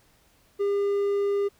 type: tone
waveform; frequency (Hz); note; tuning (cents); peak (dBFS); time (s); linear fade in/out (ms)
triangle; 402.6; G4; +46; -20; 0.59-1.49; 20
effects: pink hiss -62 dBFS RMS until 1.59 s